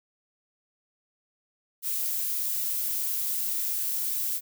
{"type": "noise", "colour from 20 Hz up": "violet", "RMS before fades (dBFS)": -29, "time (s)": [1.82, 4.41], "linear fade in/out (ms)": 50, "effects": []}